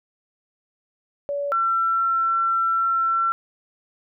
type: tone pair in turn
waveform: sine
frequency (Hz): 570 / 1349.4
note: C#5 / E6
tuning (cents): +48 / +40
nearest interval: octave + minor third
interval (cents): 1492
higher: second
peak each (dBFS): -23 / -18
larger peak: second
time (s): 1.29-1.52 / 1.52-3.32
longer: second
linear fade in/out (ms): 0
effects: none